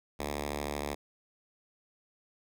5% pulse tone with notch filter, 73 Hz, D2, 10 cents flat, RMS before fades -36 dBFS, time 0.19-0.95 s, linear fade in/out 10 ms, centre 150 Hz, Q 1.6, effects none

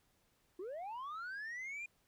sine linear sweep, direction up, 338.8 to 2450 Hz, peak -39 dBFS, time 0.59-1.86 s, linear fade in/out 5 ms, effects tanh soft clip ceiling -41 dBFS + pink hiss -75 dBFS RMS until 2.07 s

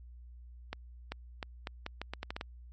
accelerating click train, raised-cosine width 0.3 ms, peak -21 dBFS, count 11, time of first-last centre 0.73-2.411 s, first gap 390 ms, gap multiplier 0.79, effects added 60 Hz sine -48 dBFS peak until 2.72 s + MP3 32 kbps

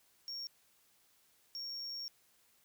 triangle tone bursts at uneven times, 5530 Hz, F8, 18 cents flat, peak -39 dBFS, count 2, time 0.28-0.47 / 1.55-2.08 s, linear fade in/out 0 ms, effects white hiss -70 dBFS RMS until 2.64 s

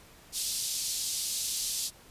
pink band-pass noise, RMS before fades -33 dBFS, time 0.32-1.91 s, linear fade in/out 50 ms, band 4000 to 12000 Hz, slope 24 dB/octave, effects pink hiss -55 dBFS RMS until 2.1 s + resampled to 32000 Hz

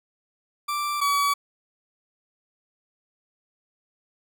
40% pulse tone pair in turn, 1173 / 1139.6 Hz, D6 / C#6, -2 / +48 cents, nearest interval minor second, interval 50 cents, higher first, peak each -24 / -19 dBFS, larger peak second, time 0.68-1.01 / 1.01-1.34 s, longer neither, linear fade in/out 10 ms, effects none

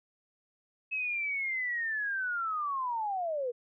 sine linear sweep, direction down, 2588 to 466.2 Hz, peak -30 dBFS, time 0.91-3.52 s, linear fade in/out 20 ms, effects none

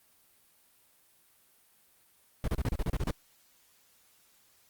brown noise bursts, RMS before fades -29 dBFS, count 10, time 2.44-3.108 s, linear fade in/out 2 ms, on 38 ms, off 32 ms, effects white hiss -65 dBFS RMS until 4.69 s + Opus 32 kbps

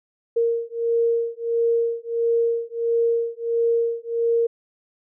sine beating tone pair, 463.8 / 465.3 Hz, A#4 / A#4, -9 / -3 cents, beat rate 1.5 Hz, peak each -22 dBFS, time 0.36-4.47 s, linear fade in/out 10 ms, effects none

